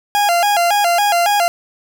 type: tone with vibrato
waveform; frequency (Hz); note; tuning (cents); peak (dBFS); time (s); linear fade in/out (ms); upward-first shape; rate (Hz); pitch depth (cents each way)
40% pulse; 754; F#5; +32; -11; 0.15-1.48; 0; square; 3.6; 150
effects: none